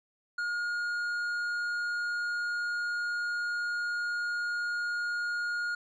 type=tone with tanh clipping; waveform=sine; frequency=1429 Hz; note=F6; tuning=39 cents sharp; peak=-31 dBFS; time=0.38-5.75 s; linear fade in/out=5 ms; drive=7 dB; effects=none